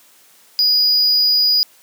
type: tone with amplitude modulation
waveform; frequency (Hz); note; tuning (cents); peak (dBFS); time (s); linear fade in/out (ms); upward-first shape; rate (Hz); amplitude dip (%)
triangle; 4920; D#8; -20; -9; 0.59-1.63; 0; sine; 205; 30
effects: white hiss -50 dBFS RMS until 1.82 s + high-pass 200 Hz 12 dB/octave